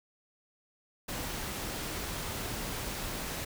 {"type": "noise", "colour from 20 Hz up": "pink", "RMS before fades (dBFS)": -37, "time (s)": [1.08, 3.45], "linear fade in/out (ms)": 10, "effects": []}